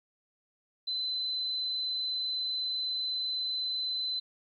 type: tone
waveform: sine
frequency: 4038 Hz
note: B7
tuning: 38 cents sharp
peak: -30 dBFS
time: 0.87-4.2 s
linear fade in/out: 10 ms
effects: 12-bit